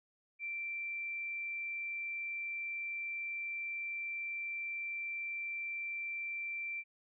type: tone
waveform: sine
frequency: 2349 Hz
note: D7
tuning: in tune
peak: -37 dBFS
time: 0.39-6.84 s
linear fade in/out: 50 ms
effects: none